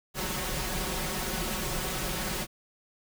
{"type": "noise with comb filter", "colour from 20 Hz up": "pink", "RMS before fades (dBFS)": -32, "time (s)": [0.14, 2.47], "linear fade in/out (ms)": 50, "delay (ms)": 5.4, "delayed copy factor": 0.75, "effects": []}